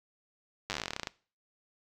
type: slowing click train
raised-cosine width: 0.2 ms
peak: -16 dBFS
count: 19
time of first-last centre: 0.7-1.072 s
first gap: 9 ms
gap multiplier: 1.09
effects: noise-tail reverb RT60 0.4 s tail -21 dB re dry